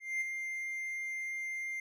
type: tone with ADSR envelope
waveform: triangle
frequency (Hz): 2101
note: C7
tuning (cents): +7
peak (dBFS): -28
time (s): 0-1.8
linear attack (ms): 210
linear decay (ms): 18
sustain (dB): -6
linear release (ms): 3
effects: none